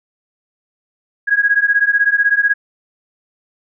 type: beating tone pair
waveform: sine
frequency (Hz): 1642 / 1658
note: G#6 / G#6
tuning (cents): -20 / -3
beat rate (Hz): 16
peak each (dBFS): -14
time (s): 1.27-2.54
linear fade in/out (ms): 20
effects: none